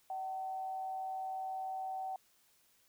sine tone with frequency modulation, 760 Hz, F#5, 46 cents sharp, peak -37 dBFS, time 0.1-2.16 s, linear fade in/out 2 ms, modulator 137 Hz, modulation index 0.28, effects white hiss -70 dBFS RMS until 2.88 s

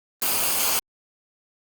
white noise with comb filter, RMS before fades -22 dBFS, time 0.22-0.79 s, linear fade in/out 0 ms, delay 0.53 ms, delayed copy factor -0.5, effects Opus 24 kbps

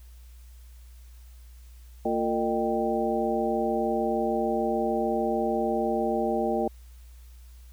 sine tone cluster, 228.4 / 348.4 / 455 / 609 / 782 Hz, A#3 / F4 / A#4 / D#5 / G5, -35 / -4 / -42 / -37 / -4 cents, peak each -30 dBFS, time 2.05-6.68 s, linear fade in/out 5 ms, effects added 60 Hz sine -45 dBFS peak until 7.72 s + white hiss -61 dBFS RMS until 7.72 s

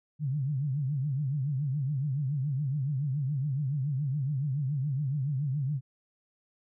sine tone with vibrato, 139.7 Hz, C#3, 14 cents sharp, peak -27 dBFS, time 0.19-5.81 s, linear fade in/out 50 ms, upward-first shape triangle, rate 7.1 Hz, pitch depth 190 cents each way, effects none

